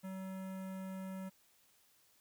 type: tone with notch filter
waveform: square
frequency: 189.6 Hz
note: F#3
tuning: 43 cents sharp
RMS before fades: -44 dBFS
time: 0.03-1.3 s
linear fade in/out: 20 ms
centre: 4400 Hz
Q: 0.53
effects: white hiss -70 dBFS RMS until 2.2 s